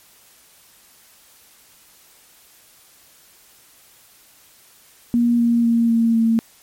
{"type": "tone with pitch steps", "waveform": "sine", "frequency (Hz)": [237.6, 234.9, 232.2, 229.5, 226.9], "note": ["A#3", "A#3", "A#3", "A#3", "A#3"], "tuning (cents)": [33, 13, -7, -27, -47], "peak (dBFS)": -13, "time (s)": [5.14, 6.39], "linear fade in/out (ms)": 0, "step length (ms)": 250, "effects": ["white hiss -51 dBFS RMS until 6.62 s", "MP3 64 kbps"]}